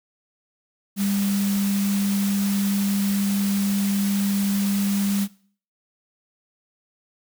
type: tone in noise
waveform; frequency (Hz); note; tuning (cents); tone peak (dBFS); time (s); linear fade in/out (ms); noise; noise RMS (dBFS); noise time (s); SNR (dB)
sine; 199.5; G3; +31; -20; 0.96-5.28; 50; white; -32; 0.96-5.28; +9
effects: noise-tail reverb RT60 0.5 s tail -20 dB re dry